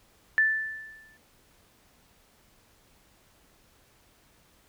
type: tone with exponential decay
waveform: sine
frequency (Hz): 1760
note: A6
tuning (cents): 0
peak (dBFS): -17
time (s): 0.38-1.17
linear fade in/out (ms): 0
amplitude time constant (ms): 170
effects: pink hiss -62 dBFS RMS until 4.68 s